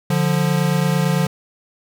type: tone pair together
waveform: square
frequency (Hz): 146.8 / 175.74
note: D3 / F3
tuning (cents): 0 / +11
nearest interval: minor third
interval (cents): 311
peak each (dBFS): -19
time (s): 0.1-1.27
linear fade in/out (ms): 5
effects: none